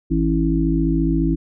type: harmonic tone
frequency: 54.5 Hz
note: A1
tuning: 16 cents flat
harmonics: 1 / 3 / 5 / 6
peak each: -21 / -21 / -21 / -21 dBFS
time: 0.1-1.36 s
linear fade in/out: 20 ms
effects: none